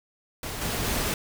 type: noise with level steps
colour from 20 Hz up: pink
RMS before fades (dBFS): -34 / -29 / -27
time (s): 0.43-1.14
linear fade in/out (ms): 2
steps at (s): 0.61 / 0.84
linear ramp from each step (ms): 5
effects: none